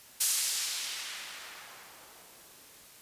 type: noise with low-pass filter sweep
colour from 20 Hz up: violet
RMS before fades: -37 dBFS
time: 0.2-2.88 s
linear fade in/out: 10 ms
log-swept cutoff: 9300 to 250 Hz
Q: 0.77
effects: white hiss -54 dBFS RMS until 3.01 s + resampled to 32000 Hz